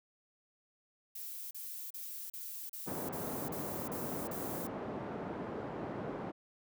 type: noise bursts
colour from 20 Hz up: violet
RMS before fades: -44 dBFS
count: 9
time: 1.15-4.67 s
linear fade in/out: 5 ms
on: 360 ms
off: 35 ms
type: band-pass noise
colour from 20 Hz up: pink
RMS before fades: -41 dBFS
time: 2.86-6.32 s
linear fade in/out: 20 ms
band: 170 to 900 Hz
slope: 12 dB/octave
effects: none